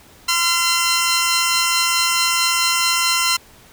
10% pulse tone pair together, 1025.6 / 1369 Hz, C6 / F6, -35 / -35 cents, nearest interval perfect fourth, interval 500 cents, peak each -10 dBFS, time 0.28-3.37 s, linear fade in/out 10 ms, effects pink hiss -47 dBFS RMS until 3.72 s

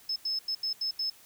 sine tone bursts at uneven times, 5210 Hz, E8, 21 cents flat, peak -28 dBFS, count 6, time 0.09-0.16 / 0.25-0.39 / 0.48-0.55 / 0.63-0.73 / 0.81-0.91 / 0.99-1.1 s, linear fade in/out 5 ms, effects white hiss -56 dBFS RMS until 1.25 s

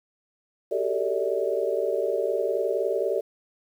sine tone cluster, 381.8 / 401.3 / 452.3 / 576 / 640 Hz, G4 / G4 / A4 / D5 / D#5, -46 / +41 / +48 / -34 / +49 cents, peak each -30 / -30 / -28 / -28 / -32 dBFS, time 0.71-3.21 s, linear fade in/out 10 ms, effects 9-bit

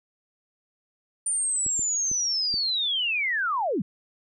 sine linear sweep, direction down, 9150 to 146.83 Hz, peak -23 dBFS, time 1.26-3.82 s, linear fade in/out 5 ms
clicks, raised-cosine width 3 ms, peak -26 dBFS, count 4, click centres 1.664 / 1.793 / 2.115 / 2.541 s
effects none

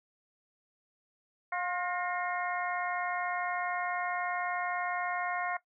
harmonic tone with a mistuned harmonic, 356.1 Hz, F4, 34 cents sharp, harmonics 2 / 3 / 4 / 5 / 6, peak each -35 / -37 / -38 / -39 / -40 dBFS, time 1.52-5.57 s, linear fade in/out 5 ms, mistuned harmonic 5, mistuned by +54 cents, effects noise-tail reverb RT60 0.1 s tail -17 dB re dry

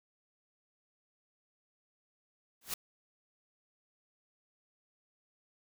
white noise with exponential growth, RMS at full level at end -31 dBFS, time 2.61-2.74 s, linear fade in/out 5 ms, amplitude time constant 27 ms, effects none

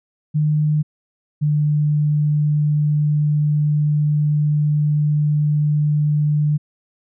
sine tone pair in turn, 151.5 / 149.24 Hz, D#3 / D3, -46 / +28 cents, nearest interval unison, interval 26 cents, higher first, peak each -14 dBFS, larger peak neither, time 0.34-0.83 / 1.41-6.58 s, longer second, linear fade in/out 20 ms, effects none

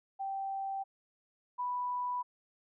sine tone pair in turn, 780 / 987.3 Hz, G5 / B5, -9 / -1 cents, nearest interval major third, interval 408 cents, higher second, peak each -34 / -32 dBFS, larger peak second, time 0.19-0.84 / 1.58-2.23 s, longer neither, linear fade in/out 20 ms, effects none

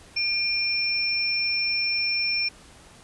sine tone pair together, 2400 / 5388 Hz, D7 / E8, +37 / +37 cents, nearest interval octave + major second, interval 1400 cents, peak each -25 dBFS, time 0.16-2.49 s, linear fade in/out 10 ms, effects pink hiss -50 dBFS RMS until 3.03 s + resampled to 24000 Hz

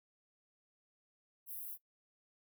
white high-pass noise, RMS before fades -45 dBFS, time 1.46-1.78 s, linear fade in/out 50 ms, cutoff 11000 Hz, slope 48 dB/octave, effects noise-tail reverb RT60 0.1 s tail -18 dB re dry

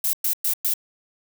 violet noise bursts, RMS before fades -22 dBFS, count 4, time 0.04-0.738 s, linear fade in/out 2 ms, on 92 ms, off 110 ms, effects none

